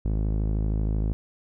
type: tone with low-pass filter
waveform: sawtooth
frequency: 53 Hz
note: G#1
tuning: 36 cents sharp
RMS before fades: -25 dBFS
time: 0.05-1.13 s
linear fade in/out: 0 ms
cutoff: 350 Hz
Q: 0.63
effects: none